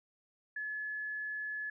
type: tone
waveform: sine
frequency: 1711 Hz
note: A6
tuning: 49 cents flat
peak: -36 dBFS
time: 0.56-1.7 s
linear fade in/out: 5 ms
effects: none